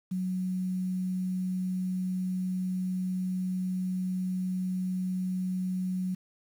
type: tone with quantisation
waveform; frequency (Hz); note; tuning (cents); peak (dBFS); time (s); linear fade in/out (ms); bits
sine; 184.5; F#3; -5; -28; 0.11-6.15; 10; 9
effects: none